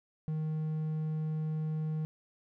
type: tone with hard clipping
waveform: triangle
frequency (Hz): 156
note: D#3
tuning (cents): +5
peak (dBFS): -32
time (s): 0.28-2.05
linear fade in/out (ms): 0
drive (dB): 6
effects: none